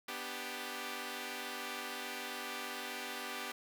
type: chord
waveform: 5% pulse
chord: G major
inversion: first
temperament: equal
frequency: 246.9 / 293.7 / 392 Hz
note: B3 / D4 / G4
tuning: 0 / 0 / 0 cents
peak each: -33 / -36 / -32 dBFS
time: 0.08-3.52 s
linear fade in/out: 5 ms
effects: none